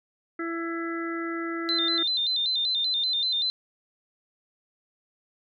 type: harmonic tone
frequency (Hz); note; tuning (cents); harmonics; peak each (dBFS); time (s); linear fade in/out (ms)
333.8; E4; +22; 1 / 2 / 4 / 5 / 6; -30 / -44 / -35 / -40 / -38; 0.39-2.03; 5
type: tone with vibrato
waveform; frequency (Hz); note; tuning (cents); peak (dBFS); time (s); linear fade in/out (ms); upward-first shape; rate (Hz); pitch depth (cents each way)
sine; 3830; A#7; +46; -23; 1.69-3.5; 0; square; 5.2; 98
effects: none